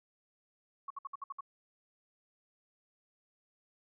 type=tone bursts; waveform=sine; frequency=1108.7 Hz; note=C#6; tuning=in tune; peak=-38 dBFS; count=7; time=0.88-1.408 s; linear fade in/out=5 ms; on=24 ms; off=60 ms; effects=none